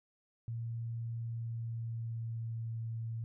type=tone with pitch glide; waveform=sine; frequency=115.7 to 113.84 Hz; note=A#2 to A#2; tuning=-13 to -41 cents; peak=-36 dBFS; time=0.48-3.24 s; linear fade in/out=0 ms; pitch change=-28 cents; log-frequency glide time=1.19-2.78 s; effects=none